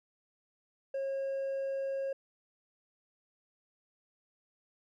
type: tone with hard clipping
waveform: sine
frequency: 543 Hz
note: C#5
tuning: 36 cents flat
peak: -33 dBFS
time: 0.94-2.13 s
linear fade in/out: 5 ms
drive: 2 dB
effects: none